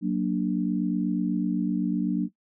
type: chord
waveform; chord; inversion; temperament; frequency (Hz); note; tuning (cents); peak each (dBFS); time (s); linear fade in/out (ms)
sine; Gb augmented; none; equal; 185 / 233.1 / 293.7; Gb3 / Bb3 / D4; 0 / 0 / 0; -26 / -28 / -27; 0.01-2.29; 50
effects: noise-tail reverb RT60 0.1 s tail -18 dB re dry